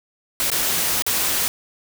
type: noise with dropouts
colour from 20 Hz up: white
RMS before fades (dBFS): -21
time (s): 0.4-1.48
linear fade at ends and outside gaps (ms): 0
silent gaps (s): 0.501-0.517 / 1.022-1.065
effects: none